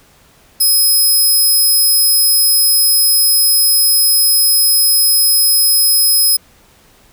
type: tone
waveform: 5% pulse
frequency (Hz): 5100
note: D#8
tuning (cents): +42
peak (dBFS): -3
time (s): 0.6-6.37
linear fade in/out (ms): 10
effects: pink hiss -48 dBFS RMS until 7.12 s